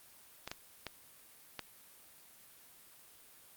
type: clicks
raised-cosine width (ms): 0.2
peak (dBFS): -22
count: 4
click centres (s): 0.476 / 0.515 / 0.867 / 1.593
effects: white hiss -59 dBFS RMS until 3.56 s + Opus 32 kbps